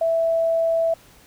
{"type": "tone", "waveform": "sine", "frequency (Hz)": 659.3, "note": "E5", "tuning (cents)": 0, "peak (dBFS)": -17, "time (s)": [0.01, 0.94], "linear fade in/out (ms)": 5, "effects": ["pink hiss -51 dBFS RMS until 1.26 s"]}